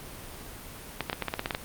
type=clicks; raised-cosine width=0.3 ms; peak=-12 dBFS; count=10; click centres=1.007 / 1.098 / 1.13 / 1.223 / 1.283 / 1.339 / 1.394 / 1.459 / 1.508 / 1.549 s; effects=pink hiss -43 dBFS RMS until 1.64 s + Opus 32 kbps